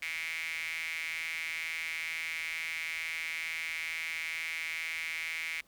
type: tone with high-pass filter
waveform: sawtooth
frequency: 162.2 Hz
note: E3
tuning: 28 cents flat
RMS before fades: -37 dBFS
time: 0.02-5.61 s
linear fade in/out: 5 ms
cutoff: 2200 Hz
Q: 8.4
effects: pink hiss -66 dBFS RMS until 5.67 s